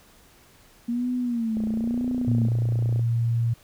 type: tone with vibrato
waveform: sine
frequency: 233.1 Hz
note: A#3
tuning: in tune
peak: -23 dBFS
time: 0.88-2.48 s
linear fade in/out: 10 ms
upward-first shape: sine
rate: 1 Hz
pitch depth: 120 cents each way
type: click train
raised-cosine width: 2 ms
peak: -23 dBFS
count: 43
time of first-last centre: 1.57-2.994 s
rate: 29.5 Hz
type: tone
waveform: sine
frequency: 116.54 Hz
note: A#2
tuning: in tune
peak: -20 dBFS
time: 2.27-3.54 s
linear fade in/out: 10 ms
effects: pink hiss -55 dBFS RMS until 3.63 s